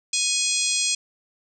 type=harmonic tone with a mistuned harmonic; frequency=830.6 Hz; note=G#5; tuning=in tune; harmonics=3 / 4 / 5 / 6 / 7 / 8 / 9 / 10; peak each=-29 / -29 / -29 / -29 / -29 / -29 / -29 / -29 dBFS; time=0.13-0.95 s; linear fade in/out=5 ms; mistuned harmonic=5; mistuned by=+28 cents; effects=none